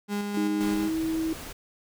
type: tone with tremolo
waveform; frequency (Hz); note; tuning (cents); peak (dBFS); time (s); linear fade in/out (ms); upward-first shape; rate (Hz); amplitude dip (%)
35% pulse; 204.5; G#3; -26; -25; 0.08-0.9; 50; square; 3.8; 30
type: tone with pitch glide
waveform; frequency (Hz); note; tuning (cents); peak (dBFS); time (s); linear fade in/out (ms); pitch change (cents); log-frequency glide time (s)
sine; 311.1 to 322.1; D#4 to E4; 0 to -40; -25; 0.37-1.33; 2; +60; 0.66-0.96
type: noise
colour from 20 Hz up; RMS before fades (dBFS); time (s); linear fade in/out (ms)
pink; -40; 0.6-1.53; 10
effects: none